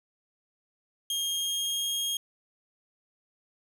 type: tone with pitch glide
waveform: sawtooth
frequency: 3230 to 3252 Hz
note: G#7 to G#7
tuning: -49 to -37 cents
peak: -25 dBFS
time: 1.1-2.17 s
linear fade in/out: 2 ms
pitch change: +12 cents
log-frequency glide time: 1.24-1.92 s
effects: none